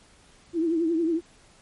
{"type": "tone with vibrato", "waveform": "sine", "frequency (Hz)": 330, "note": "E4", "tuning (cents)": 2, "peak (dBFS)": -21, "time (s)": [0.53, 1.21], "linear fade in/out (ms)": 50, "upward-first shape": "triangle", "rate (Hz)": 11, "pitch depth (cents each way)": 99, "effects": ["pink hiss -56 dBFS RMS until 1.61 s", "MP3 48 kbps"]}